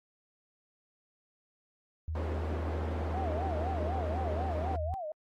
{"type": "tone", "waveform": "sine", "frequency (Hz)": 79.5, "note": "D#2", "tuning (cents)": 38, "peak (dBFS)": -32, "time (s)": [2.08, 4.94], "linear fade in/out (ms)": 0}
{"type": "band-pass noise", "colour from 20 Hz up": "white", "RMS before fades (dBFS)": -39, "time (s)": [2.15, 4.76], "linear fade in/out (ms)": 2, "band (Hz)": [190, 540], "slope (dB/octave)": 12}
{"type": "tone with vibrato", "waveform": "sine", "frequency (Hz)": 689, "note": "F5", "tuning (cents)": -24, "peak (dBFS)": -35, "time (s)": [3.14, 5.12], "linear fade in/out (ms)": 2, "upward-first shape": "sine", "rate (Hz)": 4, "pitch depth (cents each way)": 220}
{"effects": ["AAC 48 kbps"]}